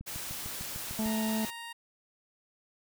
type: click train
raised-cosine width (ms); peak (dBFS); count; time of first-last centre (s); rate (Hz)
5; -30; 8; 0.01-1.061; 6.66
type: noise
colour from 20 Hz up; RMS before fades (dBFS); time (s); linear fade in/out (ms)
white; -39; 0.06-1.51; 20
type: harmonic tone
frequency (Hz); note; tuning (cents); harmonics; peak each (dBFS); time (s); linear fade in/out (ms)
218.7; A3; -10; 1 / 2 / 3 / 4; -29 / -44 / -40 / -43; 0.99-1.45; 0
type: tone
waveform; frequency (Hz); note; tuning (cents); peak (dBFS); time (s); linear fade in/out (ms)
15% pulse; 932.3; A#5; 0; -34; 1.05-1.73; 10
effects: none